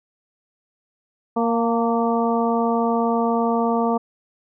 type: harmonic tone with a mistuned harmonic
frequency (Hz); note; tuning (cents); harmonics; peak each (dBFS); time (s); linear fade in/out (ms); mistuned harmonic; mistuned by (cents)
232.2; A#3; -7; 1 / 2 / 3 / 4 / 5; -21 / -23 / -24 / -26 / -28; 1.36-3.98; 10; 4; -32
effects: none